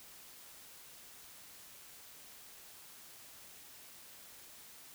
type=silence; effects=white hiss -55 dBFS RMS until 4.94 s